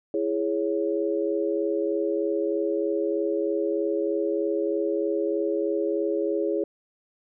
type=chord; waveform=sine; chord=C# minor; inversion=first; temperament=just; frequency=332.6 / 415.8 / 554.4 Hz; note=E4 / G#4 / C#5; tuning=+16 / +2 / 0 cents; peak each=-27 / -26 / -29 dBFS; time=0.14-6.64 s; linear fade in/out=2 ms; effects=none